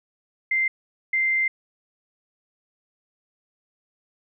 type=tone bursts at uneven times; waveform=sine; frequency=2087 Hz; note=C7; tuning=5 cents flat; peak=-19 dBFS; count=2; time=0.51-0.68 / 1.13-1.48 s; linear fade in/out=5 ms; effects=none